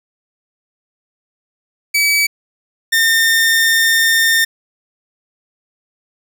sawtooth tone pair in turn, 2287 / 1815.2 Hz, D7 / A#6, -47 / -47 cents, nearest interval major third, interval 400 cents, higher first, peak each -8 / -7 dBFS, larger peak second, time 1.94-2.27 / 2.92-4.45 s, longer second, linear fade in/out 10 ms, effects none

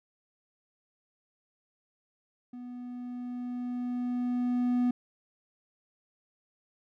triangle tone with level ramp, 246.1 Hz, B3, 6 cents flat, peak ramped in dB -38 to -21 dBFS, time 2.53-4.91 s, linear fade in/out 5 ms, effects none

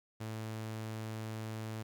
sawtooth tone, 110 Hz, A2, in tune, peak -35 dBFS, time 0.2-1.83 s, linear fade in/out 10 ms, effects 12-bit

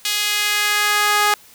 sawtooth tone with high-pass filter sweep, 415.8 Hz, G#4, 2 cents sharp, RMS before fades -18 dBFS, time 0.05-1.34 s, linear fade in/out 2 ms, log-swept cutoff 3200 to 1000 Hz, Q 1.3, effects white hiss -47 dBFS RMS until 1.54 s

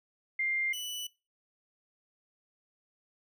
sine / sawtooth tone pair in turn, 2100 / 2970 Hz, C7 / F#7, +6 / +6 cents, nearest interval tritone, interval 600 cents, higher second, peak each -28 / -33 dBFS, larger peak first, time 0.39-0.73 / 0.73-1.07 s, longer neither, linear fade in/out 5 ms, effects noise-tail reverb RT60 0.3 s tail -23 dB re dry

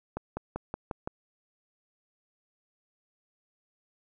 accelerating click train, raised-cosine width 1 ms, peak -19 dBFS, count 6, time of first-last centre 0.17-1.075 s, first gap 200 ms, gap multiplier 0.95, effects none

